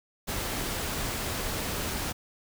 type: noise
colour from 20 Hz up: pink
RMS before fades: -32 dBFS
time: 0.27-2.13 s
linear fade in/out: 20 ms
effects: none